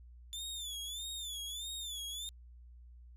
sawtooth tone with vibrato, 3512 Hz, A7, 4 cents flat, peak -37 dBFS, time 0.33-2.29 s, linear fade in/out 0 ms, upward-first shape sine, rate 1.6 Hz, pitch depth 110 cents each way, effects added 60 Hz sine -52 dBFS peak until 3.16 s + resampled to 32000 Hz

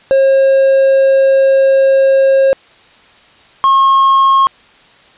triangle tone pair in turn, 539 / 1081.4 Hz, C#5 / C#6, -49 / -43 cents, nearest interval octave, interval 1206 cents, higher second, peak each -4 dBFS, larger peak neither, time 0.11-2.53 / 3.64-4.47 s, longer first, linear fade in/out 0 ms, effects white hiss -44 dBFS RMS until 5.17 s + resampled to 8000 Hz

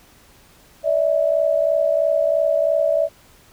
sine tone pair together, 581 / 644 Hz, D5 / E5, -19 / -41 cents, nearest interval major second, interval 178 cents, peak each -18 dBFS, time 0.83-3.09 s, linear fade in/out 50 ms, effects pink hiss -51 dBFS RMS until 3.52 s

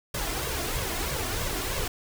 pink noise with flanger, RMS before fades -30 dBFS, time 0.14-1.88 s, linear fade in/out 5 ms, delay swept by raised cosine 1.8 to 2.9 ms, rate 3.1 Hz, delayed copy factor +0.6, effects none

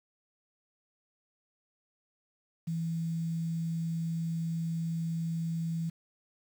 sine tone with quantisation, 164.81 Hz, E3, in tune, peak -30 dBFS, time 2.67-5.9 s, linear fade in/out 10 ms, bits 9, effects none

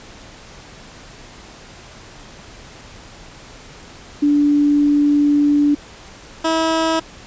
sine / 15% pulse tone pair in turn, 291.1 / 323.7 Hz, D4 / E4, -15 / -31 cents, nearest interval major second, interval 184 cents, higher second, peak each -11 / -9 dBFS, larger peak second, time 4.22-5.75 / 6.44-7 s, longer first, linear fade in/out 10 ms, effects pink hiss -40 dBFS RMS until 7.26 s + resampled to 16000 Hz

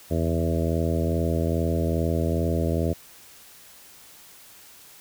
harmonic tone with a mistuned harmonic, 82.41 Hz, E2, in tune, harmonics 1 / 2 / 3 / 4 / 5 / 6 / 7 / 8, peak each -25 / -28 / -30 / -31 / -32 / -33 / -33 / -34 dBFS, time 0.1-2.94 s, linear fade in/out 20 ms, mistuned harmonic 1, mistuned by +31 cents, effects white hiss -49 dBFS RMS until 5 s

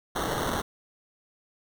white noise with sample-and-hold, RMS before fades -29 dBFS, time 0.15-0.62 s, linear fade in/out 10 ms, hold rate 2450 Hz, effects none

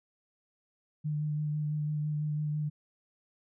sine tone with vibrato, 150.5 Hz, D3, 43 cents sharp, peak -29 dBFS, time 1.04-2.7 s, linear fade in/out 20 ms, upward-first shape sine, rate 6 Hz, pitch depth 17 cents each way, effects none

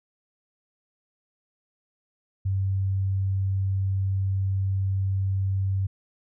sine tone, 96.5 Hz, G2, 27 cents flat, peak -22 dBFS, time 2.45-5.87 s, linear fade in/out 10 ms, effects none

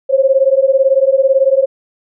sine beating tone pair, 528 / 546 Hz, C5 / C#5, +16 / -26 cents, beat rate 18 Hz, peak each -11 dBFS, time 0.09-1.66 s, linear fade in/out 20 ms, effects none

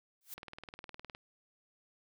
blue noise with exponential growth, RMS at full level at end -41 dBFS, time 0.21-0.34 s, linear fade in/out 1 ms, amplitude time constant 27 ms
click train, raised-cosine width 0.3 ms, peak -30 dBFS, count 16, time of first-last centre 0.38-1.149 s, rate 19.5 Hz
effects none

